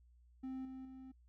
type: tone with level steps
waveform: triangle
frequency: 261.6 Hz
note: C4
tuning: in tune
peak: -39 / -44 / -48 dBFS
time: 0.43-1.12 s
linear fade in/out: 10 ms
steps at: 0.65 / 0.85 s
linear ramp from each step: 2 ms
effects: noise-tail reverb RT60 0.1 s tail -23 dB re dry + added 60 Hz sine -63 dBFS peak until 1.28 s